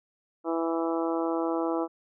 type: harmonic tone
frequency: 165.2 Hz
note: E3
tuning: 4 cents sharp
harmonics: 2 / 3 / 4 / 5 / 6 / 7 / 8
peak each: -28 / -32 / -34 / -36 / -38 / -39 / -40 dBFS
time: 0.44-1.88 s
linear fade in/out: 50 ms
effects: none